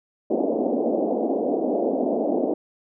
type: band-pass noise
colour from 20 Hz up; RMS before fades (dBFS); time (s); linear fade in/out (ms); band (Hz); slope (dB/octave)
pink; -23; 0.3-2.54; 5; 230 to 700; 48
effects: none